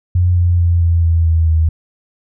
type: tone with pitch steps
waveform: sine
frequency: 89.1 / 87.52 / 85.97 / 84.44 / 82.94 / 81.47 / 80.02 Hz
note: F2 / F2 / F2 / E2 / E2 / E2 / D#2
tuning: +35 / +4 / -27 / +42 / +11 / -20 / +49 cents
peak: -9 dBFS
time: 0.15-1.69 s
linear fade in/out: 5 ms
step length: 220 ms
effects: none